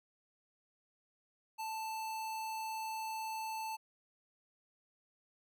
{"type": "tone", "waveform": "square", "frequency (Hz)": 882, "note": "A5", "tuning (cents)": 4, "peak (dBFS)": -39, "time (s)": [1.58, 3.77], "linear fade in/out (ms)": 20, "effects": []}